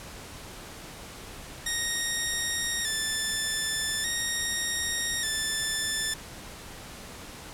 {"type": "tone with vibrato", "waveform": "10% pulse", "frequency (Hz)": 1813, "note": "A#6", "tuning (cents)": -49, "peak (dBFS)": -18, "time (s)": [1.66, 6.14], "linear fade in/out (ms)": 5, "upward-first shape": "square", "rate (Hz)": 0.42, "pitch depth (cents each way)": 52, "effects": ["pink hiss -43 dBFS RMS until 7.53 s", "low-pass 12000 Hz 12 dB/octave"]}